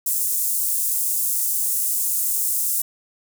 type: high-pass noise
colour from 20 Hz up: pink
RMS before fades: -22 dBFS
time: 0.06-2.82 s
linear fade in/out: 5 ms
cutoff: 8300 Hz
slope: 24 dB/octave
effects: none